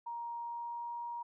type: tone with pitch glide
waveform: sine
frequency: 940 to 946.5 Hz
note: A#5 to A#5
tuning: +14 to +26 cents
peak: -38 dBFS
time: 0.06-1.23 s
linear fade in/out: 10 ms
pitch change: +12 cents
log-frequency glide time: 0.37-1.01 s
effects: none